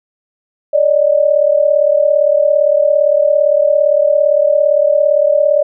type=tone pair together; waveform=sine; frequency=571.4 / 609 Hz; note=D5 / D#5; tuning=-48 / -37 cents; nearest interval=minor second; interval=111 cents; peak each=-11 dBFS; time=0.73-5.63 s; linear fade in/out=10 ms; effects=none